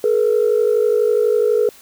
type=tone pair together; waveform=sine; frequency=427.1 / 479.2 Hz; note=G#4 / A#4; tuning=+48 / +48 cents; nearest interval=major second; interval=200 cents; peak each=-14 / -15 dBFS; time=0.04-1.69 s; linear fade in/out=2 ms; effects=tanh soft clip ceiling -7 dBFS + white hiss -45 dBFS RMS until 1.81 s